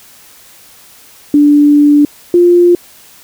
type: tone pair in turn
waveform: sine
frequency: 292.3 / 350.4 Hz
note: D4 / F4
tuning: -8 / +6 cents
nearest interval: minor third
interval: 314 cents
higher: second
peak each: -3 dBFS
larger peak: neither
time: 1.34-2.05 / 2.34-2.75 s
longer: first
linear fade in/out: 2 ms
effects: white hiss -40 dBFS RMS until 3.23 s